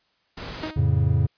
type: noise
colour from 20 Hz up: pink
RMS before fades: -35 dBFS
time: 0.37-0.71 s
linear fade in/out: 5 ms
type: tone with exponential decay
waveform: sawtooth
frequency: 312.9 Hz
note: D#4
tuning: 10 cents sharp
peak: -22 dBFS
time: 0.63-0.91 s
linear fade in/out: 5 ms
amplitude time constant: 59 ms
type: chord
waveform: triangle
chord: F augmented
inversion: none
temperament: equal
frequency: 87.31 / 110 / 138.59 Hz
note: F2 / A2 / C#3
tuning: 0 / 0 / 0 cents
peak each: -20 dBFS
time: 0.76-1.27 s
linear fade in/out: 10 ms
effects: white hiss -67 dBFS RMS until 1.37 s + resampled to 11025 Hz